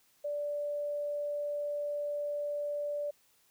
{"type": "tone", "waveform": "sine", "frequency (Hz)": 584, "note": "D5", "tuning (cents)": -10, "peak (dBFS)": -32, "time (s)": [0.24, 3.11], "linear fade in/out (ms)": 10, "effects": ["white hiss -68 dBFS RMS until 3.5 s"]}